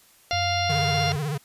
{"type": "harmonic tone", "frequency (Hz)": 698.5, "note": "F5", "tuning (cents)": 0, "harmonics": [1, 2, 3, 4, 5, 6, 7, 8], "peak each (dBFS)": [-25, -34, -31, -32, -34, -32, -41, -33], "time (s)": [0.31, 1.12], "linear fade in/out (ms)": 0}
{"type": "tone with pitch glide", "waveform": "sine", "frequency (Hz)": [94, 93.4], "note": ["F#2", "F#2"], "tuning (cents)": [28, 17], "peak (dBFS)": -29, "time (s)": [0.33, 1.16], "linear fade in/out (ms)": 0, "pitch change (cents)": -11, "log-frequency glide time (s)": [0.66, 0.98]}
{"type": "tone with vibrato", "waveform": "square", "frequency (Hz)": 146.83, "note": "D3", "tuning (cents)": 0, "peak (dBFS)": -26, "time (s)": [0.69, 1.38], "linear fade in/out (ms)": 10, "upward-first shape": "sine", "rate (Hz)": 16, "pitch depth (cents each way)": 120}
{"effects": ["white hiss -56 dBFS RMS until 1.44 s", "resampled to 32000 Hz"]}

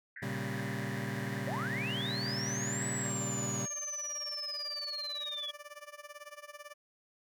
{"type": "band-pass noise", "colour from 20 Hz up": "white", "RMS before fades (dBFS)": -46, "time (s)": [0.16, 3.1], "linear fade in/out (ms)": 2, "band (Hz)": [1600, 2000], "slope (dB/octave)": 96}
{"type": "chord", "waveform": "30% pulse", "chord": "G diminished", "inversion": "first", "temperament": "equal with one note detuned", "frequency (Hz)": [116.54, 137.32, 196], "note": ["Bb2", "Db3", "G3"], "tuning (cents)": [0, -16, 0], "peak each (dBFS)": -37, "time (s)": [0.22, 3.66], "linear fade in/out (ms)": 10}
{"type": "linear two-way sweep", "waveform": "sine", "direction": "up then down", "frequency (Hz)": [502, 7920, 3324], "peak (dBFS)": -36, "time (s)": [1.47, 5.51], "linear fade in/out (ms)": 5, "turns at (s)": 2.87}
{"type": "tone with tremolo", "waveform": "15% pulse", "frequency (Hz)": 588, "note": "D5", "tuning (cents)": 2, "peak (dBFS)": -37, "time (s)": [3.04, 6.74], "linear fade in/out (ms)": 20, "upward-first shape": "sine", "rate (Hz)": 18, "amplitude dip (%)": 90}
{"effects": []}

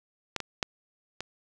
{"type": "clicks", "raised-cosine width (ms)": 0.2, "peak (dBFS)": [-12, -16, -9, -17], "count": 4, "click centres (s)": [0.363, 0.403, 0.628, 1.206], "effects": []}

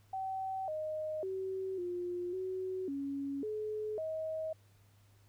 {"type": "tone with pitch steps", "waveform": "sine", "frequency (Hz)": [765, 620, 380.2, 354.3, 374, 278.1, 427.5, 634], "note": ["G5", "D#5", "F#4", "F4", "F#4", "C#4", "A4", "D#5"], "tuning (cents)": [-42, -6, 47, 25, 19, 6, -50, 32], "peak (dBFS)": -35, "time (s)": [0.13, 4.53], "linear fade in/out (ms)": 5, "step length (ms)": 550, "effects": ["added 101 Hz sine -62 dBFS peak until 5.28 s", "pink hiss -70 dBFS RMS until 5.28 s"]}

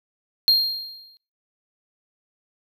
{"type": "tone with exponential decay", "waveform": "triangle", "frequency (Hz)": 4216, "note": "C8", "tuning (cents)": 12, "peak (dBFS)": -10, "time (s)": [0.48, 1.17], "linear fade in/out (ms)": 0, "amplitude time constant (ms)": 150, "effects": ["noise-tail reverb RT60 0.4 s tail -25 dB re dry"]}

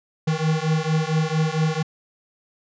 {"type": "beating tone pair", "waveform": "square", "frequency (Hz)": [155.56, 159.96], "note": ["D#3", "D#3"], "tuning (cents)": [0, 48], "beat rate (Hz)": 4.4, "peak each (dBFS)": -23, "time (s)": [0.27, 1.83], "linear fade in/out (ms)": 10, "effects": ["resampled to 16000 Hz"]}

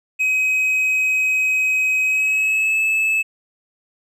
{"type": "tone with pitch glide", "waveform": "triangle", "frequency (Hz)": [2532, 2606], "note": ["D#7", "E7"], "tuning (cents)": [30, -20], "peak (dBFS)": -14, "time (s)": [0.19, 3.23], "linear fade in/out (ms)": 20, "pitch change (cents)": 50, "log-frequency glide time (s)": [2.04, 2.81], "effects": []}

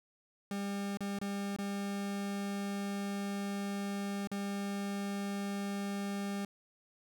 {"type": "tone with dropouts", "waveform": "40% pulse", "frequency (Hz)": 200, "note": "G3", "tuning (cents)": 35, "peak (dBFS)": -34, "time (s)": [0.51, 6.45], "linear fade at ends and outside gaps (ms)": 2, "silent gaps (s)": [[0.972, 1.006], [1.188, 1.214], [1.564, 1.586], [4.273, 4.315]], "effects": []}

